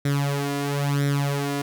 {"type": "tone with flanger", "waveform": "sawtooth", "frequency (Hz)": 141.8, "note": "C#3", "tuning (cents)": 40, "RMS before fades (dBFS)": -24, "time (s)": [0.05, 1.62], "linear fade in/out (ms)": 5, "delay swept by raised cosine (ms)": [0.53, 2.93], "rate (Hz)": 1, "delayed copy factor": 0.75, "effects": []}